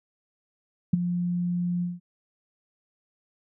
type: tone with ADSR envelope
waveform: sine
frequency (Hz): 176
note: F3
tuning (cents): +14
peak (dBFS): -13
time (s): 0.93-2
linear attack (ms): 7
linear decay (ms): 15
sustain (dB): -11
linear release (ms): 180
effects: none